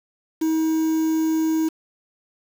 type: tone with quantisation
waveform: triangle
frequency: 318.9 Hz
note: D#4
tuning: 43 cents sharp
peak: -16 dBFS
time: 0.41-1.69 s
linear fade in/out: 10 ms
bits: 6
effects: none